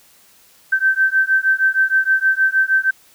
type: beating tone pair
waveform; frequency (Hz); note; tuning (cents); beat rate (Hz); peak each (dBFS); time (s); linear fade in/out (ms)
sine; 1548 / 1554.4; G6 / G6; -22 / -15; 6.4; -16; 0.72-2.91; 10
effects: white hiss -51 dBFS RMS until 3.14 s